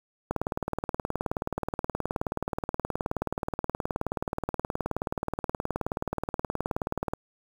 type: click train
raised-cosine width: 1 ms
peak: -14 dBFS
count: 130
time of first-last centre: 0.31-7.135 s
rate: 18.9 Hz
effects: 7-bit